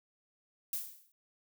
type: noise with exponential decay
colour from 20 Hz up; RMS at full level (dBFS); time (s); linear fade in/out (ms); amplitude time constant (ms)
violet; -33; 0.73-1.12; 1; 83
effects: none